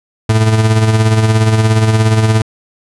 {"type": "tone with tremolo", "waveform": "40% pulse", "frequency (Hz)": 110, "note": "A2", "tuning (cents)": 0, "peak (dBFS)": -5, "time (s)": [0.29, 2.42], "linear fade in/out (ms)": 5, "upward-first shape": "sine", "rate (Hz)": 17, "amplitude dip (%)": 50, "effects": ["resampled to 24000 Hz"]}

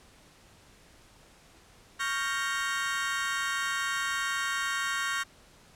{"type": "chord", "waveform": "35% pulse", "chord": "G half-diminished seventh", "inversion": "second", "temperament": "equal", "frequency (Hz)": [1108.7, 1396.9, 1568, 1864.7], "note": ["Db6", "F6", "G6", "Bb6"], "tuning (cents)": [0, 0, 0, 0], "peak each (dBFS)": [-33, -33, -33, -32], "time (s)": [1.99, 5.24], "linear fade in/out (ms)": 20, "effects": ["pink hiss -57 dBFS RMS until 5.75 s", "low-pass 10000 Hz 12 dB/octave"]}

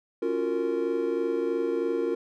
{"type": "chord", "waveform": "triangle", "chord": "Gb major seventh", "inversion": "second", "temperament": "just", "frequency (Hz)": [277.5, 346.9, 370, 462.5], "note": ["Db4", "F4", "Gb4", "Bb4"], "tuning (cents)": [2, -12, 0, -14], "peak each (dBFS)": [-32, -27, -32, -26], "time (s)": [0.22, 2.15], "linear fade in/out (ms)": 5, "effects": []}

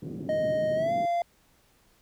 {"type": "band-pass noise", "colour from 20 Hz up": "pink", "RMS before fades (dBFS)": -37, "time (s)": [0.02, 1.06], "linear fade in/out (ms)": 10, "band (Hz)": [130, 370], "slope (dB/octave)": 24}
{"type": "tone with pitch glide", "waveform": "triangle", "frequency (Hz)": [622.3, 690.5], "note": ["D#5", "F5"], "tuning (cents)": [0, -20], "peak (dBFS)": -22, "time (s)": [0.29, 1.22], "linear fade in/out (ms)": 2, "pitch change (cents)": 180, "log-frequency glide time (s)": [0.75, 0.93]}
{"effects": ["pink hiss -64 dBFS RMS until 2.01 s"]}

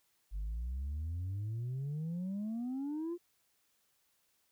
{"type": "exponential sweep", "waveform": "sine", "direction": "up", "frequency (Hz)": [47.6, 355.3], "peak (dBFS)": -33, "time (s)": [0.31, 3.18], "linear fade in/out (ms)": 50, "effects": ["tanh soft clip ceiling -34 dBFS", "white hiss -75 dBFS RMS until 4.51 s"]}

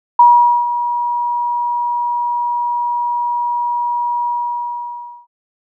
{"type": "tone with ADSR envelope", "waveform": "sine", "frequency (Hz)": 960, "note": "B5", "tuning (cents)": -49, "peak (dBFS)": -3, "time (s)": [0.19, 5.27], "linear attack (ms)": 5, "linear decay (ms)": 460, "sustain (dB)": -12, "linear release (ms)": 1000, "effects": []}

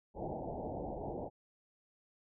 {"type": "low-pass noise", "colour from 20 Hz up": "white", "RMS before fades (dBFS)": -41, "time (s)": [0.14, 1.3], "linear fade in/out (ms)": 50, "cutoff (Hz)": 860, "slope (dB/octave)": 96, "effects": []}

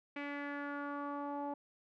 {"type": "tone with low-pass filter sweep", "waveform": "sawtooth", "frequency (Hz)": 286.6, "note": "D4", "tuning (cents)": -42, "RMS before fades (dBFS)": -41, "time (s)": [0.16, 1.54], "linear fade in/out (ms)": 5, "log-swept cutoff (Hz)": [2300, 810], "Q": 3.7, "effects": []}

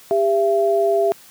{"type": "tone pair together", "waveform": "sine", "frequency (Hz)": [399.6, 672], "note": ["G4", "E5"], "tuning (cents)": [33, 33], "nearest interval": "major sixth", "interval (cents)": 900, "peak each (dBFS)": -17, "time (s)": [0.11, 1.12], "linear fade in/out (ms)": 0, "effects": ["white hiss -46 dBFS RMS until 1.3 s", "high-pass 100 Hz 12 dB/octave"]}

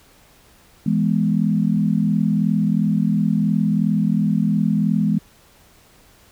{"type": "chord", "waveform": "sine", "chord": "E major", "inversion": "none", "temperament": "equal", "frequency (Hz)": [164.81, 207.7, 246.9], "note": ["E3", "G#3", "B3"], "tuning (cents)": [0, 0, 0], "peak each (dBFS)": [-20, -18, -23], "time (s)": [0.86, 5.19], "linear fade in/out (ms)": 5, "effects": ["pink hiss -52 dBFS RMS until 6.31 s"]}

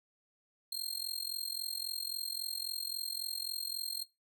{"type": "tone with amplitude modulation", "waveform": "sawtooth", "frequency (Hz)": 4215, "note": "C8", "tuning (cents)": 12, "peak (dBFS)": -29, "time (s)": [0.72, 4.04], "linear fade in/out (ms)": 5, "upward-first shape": "sine", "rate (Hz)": 43.7, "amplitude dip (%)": 90, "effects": ["noise-tail reverb RT60 0.2 s tail -17 dB re dry"]}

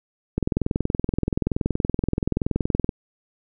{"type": "click train", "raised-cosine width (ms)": 3, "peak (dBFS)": -8, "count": 54, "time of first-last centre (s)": [0.38, 2.892], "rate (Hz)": 21.1, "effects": []}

